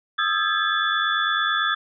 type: tone cluster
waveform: sine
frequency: 1238 / 1327 / 1612 / 1712 / 3457 Hz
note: D#6 / E6 / G6 / A6 / A7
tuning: -9 / +11 / +48 / -48 / -31 cents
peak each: -26 dBFS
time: 0.18-1.75 s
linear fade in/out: 10 ms
effects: none